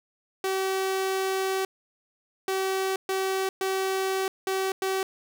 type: tone bursts at uneven times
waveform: sawtooth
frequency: 382.3 Hz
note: G4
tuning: 43 cents flat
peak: -21 dBFS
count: 6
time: 0.44-1.65 / 2.48-2.96 / 3.09-3.49 / 3.61-4.28 / 4.47-4.72 / 4.82-5.03 s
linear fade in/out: 2 ms
effects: none